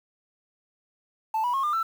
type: tone with pitch steps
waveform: sine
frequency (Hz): 880 / 976.4 / 1083.4 / 1202.1 / 1333.8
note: A5 / B5 / C#6 / D6 / E6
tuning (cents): 0 / -20 / -40 / +40 / +20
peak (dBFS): -21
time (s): 1.34-1.83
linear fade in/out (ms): 5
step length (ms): 98
effects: tanh soft clip ceiling -21 dBFS + 8-bit